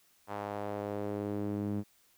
sawtooth tone with band-pass filter sweep, 102.7 Hz, G#2, 19 cents flat, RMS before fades -36 dBFS, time 0.27-1.84 s, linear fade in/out 50 ms, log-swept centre 890 to 230 Hz, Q 1.6, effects white hiss -67 dBFS RMS until 2.17 s

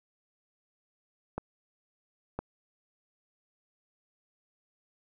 clicks, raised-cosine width 1 ms, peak -19 dBFS, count 2, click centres 1.38 / 2.39 s, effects none

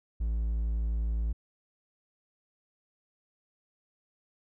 triangle tone, 55.8 Hz, A1, 25 cents sharp, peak -25 dBFS, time 0.2-1.33 s, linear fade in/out 10 ms, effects none

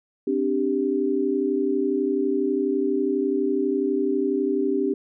sine chord, C suspended second, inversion none, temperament equal, 261.6 / 293.7 / 392 Hz, C4 / D4 / G4, 0 / 0 / 0 cents, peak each -26 / -25 / -23 dBFS, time 0.27-4.94 s, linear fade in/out 5 ms, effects none

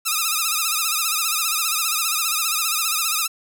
5% pulse tone with vibrato, 1276 Hz, D#6, 43 cents sharp, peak -8 dBFS, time 0.05-3.28 s, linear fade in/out 20 ms, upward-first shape sine, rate 15 Hz, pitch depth 94 cents each way, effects none

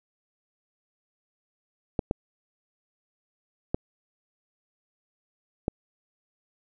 clicks, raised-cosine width 2 ms, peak -11 dBFS, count 4, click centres 1.992 / 2.111 / 3.745 / 5.681 s, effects none

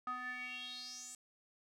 square tone with band-pass filter sweep, 250 Hz, B3, 21 cents sharp, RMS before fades -45 dBFS, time 0.07-1.15 s, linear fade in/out 2 ms, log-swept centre 1200 to 8000 Hz, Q 6.6, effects none

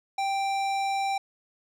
sine tone with hard clipping, 785 Hz, G5, 2 cents sharp, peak -27 dBFS, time 0.18-1.18 s, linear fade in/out 5 ms, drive 15 dB, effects none

